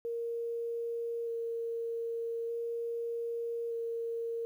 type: tone with vibrato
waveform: sine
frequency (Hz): 464.1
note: A#4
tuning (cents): -8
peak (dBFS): -33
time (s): 0.05-4.45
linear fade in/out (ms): 0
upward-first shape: square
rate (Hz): 0.41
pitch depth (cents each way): 8
effects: 11-bit